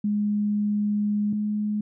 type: tone pair in turn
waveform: sine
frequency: 207.7 / 210 Hz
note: G#3 / G#3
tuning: 0 / +19 cents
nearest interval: unison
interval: 19 cents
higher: second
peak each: -21 / -23 dBFS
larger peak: first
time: 0.04-1.33 / 1.33-1.81 s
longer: first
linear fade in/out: 5 ms
effects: none